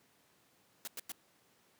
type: noise bursts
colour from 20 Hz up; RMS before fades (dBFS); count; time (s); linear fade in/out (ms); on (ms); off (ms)
white; -42; 3; 0.85-1.118; 0; 24; 98
effects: pink hiss -69 dBFS RMS until 1.79 s + high-pass 150 Hz 12 dB/octave